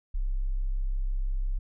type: tone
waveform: sine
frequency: 32.94 Hz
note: C1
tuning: 12 cents sharp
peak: -25 dBFS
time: 0.14-1.59 s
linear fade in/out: 10 ms
effects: none